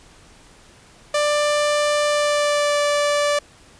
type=tone with pitch glide; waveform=sawtooth; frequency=591 to 583.5 Hz; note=D5 to D5; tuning=+11 to -11 cents; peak=-13 dBFS; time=1.14-3.39 s; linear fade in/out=5 ms; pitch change=-22 cents; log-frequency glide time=2.07-2.8 s; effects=pink hiss -49 dBFS RMS until 3.79 s + resampled to 22050 Hz